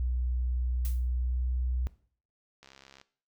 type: tone with pitch glide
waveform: sine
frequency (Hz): 61.74 to 62.42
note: B1 to B1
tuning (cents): 0 to +19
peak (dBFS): -27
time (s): 0-1.87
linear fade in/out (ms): 0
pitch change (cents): +19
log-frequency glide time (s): 1.2-1.41
type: noise with exponential decay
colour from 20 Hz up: blue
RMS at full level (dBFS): -39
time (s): 0.85-1.07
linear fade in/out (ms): 0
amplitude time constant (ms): 46
type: click train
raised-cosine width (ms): 0.2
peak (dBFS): -34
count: 27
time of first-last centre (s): 2.63-3.014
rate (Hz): 67.7
effects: noise-tail reverb RT60 0.5 s tail -18 dB re dry